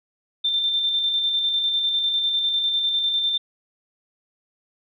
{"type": "tone with tremolo", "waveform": "sine", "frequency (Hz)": 3574, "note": "A7", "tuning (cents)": 26, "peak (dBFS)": -18, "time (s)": [0.44, 3.38], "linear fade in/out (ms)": 10, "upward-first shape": "square", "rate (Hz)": 10, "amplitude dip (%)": 30, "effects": []}